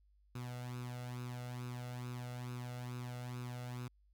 sawtooth tone with flanger, 123.47 Hz, B2, in tune, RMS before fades -44 dBFS, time 0.35-3.88 s, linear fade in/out 5 ms, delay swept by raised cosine 0.77 to 1.48 ms, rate 2.3 Hz, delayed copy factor +0.65, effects added 50 Hz sine -66 dBFS peak until 4.13 s

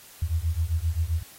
sine beating tone pair, 78.2 / 85.8 Hz, D#2 / F2, +9 / -30 cents, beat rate 7.6 Hz, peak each -26 dBFS, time 0.22-1.23 s, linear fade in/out 5 ms, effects white hiss -49 dBFS RMS until 1.38 s + AAC 48 kbps

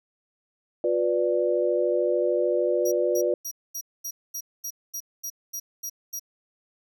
sine chord, B diminished, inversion second, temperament equal with one note detuned, 357 / 493.9 / 587.3 Hz, F4 / B4 / D5, +38 / 0 / 0 cents, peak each -25 dBFS, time 0.84-3.34 s, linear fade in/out 2 ms
sawtooth tone bursts, 5740 Hz, F8, 47 cents sharp, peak -28 dBFS, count 12, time 2.85-6.196 s, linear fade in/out 10 ms, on 68 ms, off 230 ms
effects none

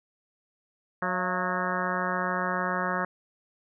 harmonic tone with a mistuned harmonic, 182.7 Hz, F#3, 22 cents flat, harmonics 1 / 2 / 3 / 4 / 5 / 6 / 7 / 8 / 9 / 10, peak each -34 / -38 / -35 / -36 / -36 / -33 / -34 / -36 / -34 / -39 dBFS, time 1.02-3.05 s, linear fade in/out 2 ms, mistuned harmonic 4, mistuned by -80 cents, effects none

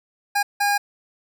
25% pulse tone bursts at uneven times, 814 Hz, G#5, 35 cents flat, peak -14 dBFS, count 2, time 0.35-0.43 / 0.6-0.78 s, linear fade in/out 10 ms, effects none

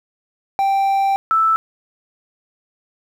triangle / sine tone pair in turn, 784 / 1318.5 Hz, G5 / E6, 0 / 0 cents, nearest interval major sixth, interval 900 cents, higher second, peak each -12 dBFS, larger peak neither, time 0.59-1.16 / 1.31-1.56 s, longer first, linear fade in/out 0 ms, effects 8-bit

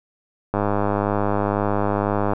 click train, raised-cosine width 1 ms, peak -7 dBFS, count 184, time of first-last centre 0.54-2.334 s, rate 102 Hz, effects none

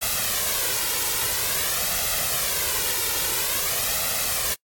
white noise with flanger, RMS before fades -24 dBFS, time 0.01-4.55 s, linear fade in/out 20 ms, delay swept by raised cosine 1.5 to 2.18 ms, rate 0.49 Hz, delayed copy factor +0.6, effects noise-tail reverb RT60 0.1 s tail -25 dB re dry + AAC 64 kbps

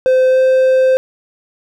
triangle tone with pitch glide, 516 to 520.2 Hz, C5 to C5, -24 to -10 cents, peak -6 dBFS, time 0.06-0.97 s, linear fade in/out 0 ms, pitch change +14 cents, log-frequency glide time 0.29-0.39 s, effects none

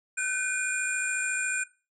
sine tone cluster, 1476 / 1530 / 2429 / 7350 / 8600 Hz, F#6 / G6 / D#7 / A#8 / C9, -5 / -42 / -42 / -25 / +47 cents, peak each -38 / -30 / -32 / -35 / -36 dBFS, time 0.17-1.64 s, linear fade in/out 10 ms, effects noise-tail reverb RT60 0.3 s tail -18 dB re dry + tanh soft clip ceiling -17 dBFS

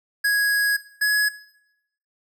square tone pair in turn, 1661.2 / 1682.4 Hz, G#6 / G#6, 0 / +22 cents, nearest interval unison, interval 22 cents, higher second, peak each -18 dBFS, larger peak neither, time 0.24-0.77 / 1.01-1.29 s, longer first, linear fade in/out 10 ms, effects noise-tail reverb RT60 0.8 s tail -18 dB re dry

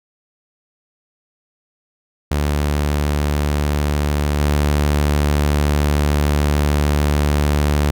sawtooth tone with level steps, 73.42 Hz, D2, in tune, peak -12 / -10 dBFS, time 2.31-7.91 s, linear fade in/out 5 ms, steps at 4.39 s, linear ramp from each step 20 ms, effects none

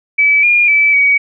sine tone with pitch steps, 2297 / 2418 / 2308 / 2261 Hz, D7 / D7 / D7 / C#7, -39 / +50 / -31 / +34 cents, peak -7 dBFS, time 0.18-1.18 s, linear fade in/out 10 ms, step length 250 ms, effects none

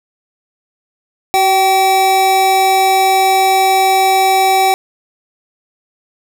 square tone pair together, 378.2 / 769.2 Hz, F#4 / G5, +38 / -33 cents, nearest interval octave, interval 1229 cents, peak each -18 / -10 dBFS, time 1.34-4.74 s, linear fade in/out 0 ms, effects none

